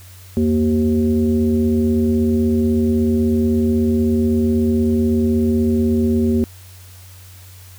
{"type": "tone with frequency modulation", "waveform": "sine", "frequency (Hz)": 233.1, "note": "A#3", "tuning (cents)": 0, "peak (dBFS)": -13, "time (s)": [0.37, 6.44], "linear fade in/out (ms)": 0, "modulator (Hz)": 150, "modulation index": 0.92, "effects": ["added 92 Hz sine -39 dBFS peak until 7.78 s", "white hiss -45 dBFS RMS until 7.78 s"]}